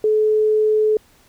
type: tone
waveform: sine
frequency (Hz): 430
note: A4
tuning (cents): -40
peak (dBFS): -13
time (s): 0.04-0.97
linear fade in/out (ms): 2
effects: pink hiss -54 dBFS RMS until 1.28 s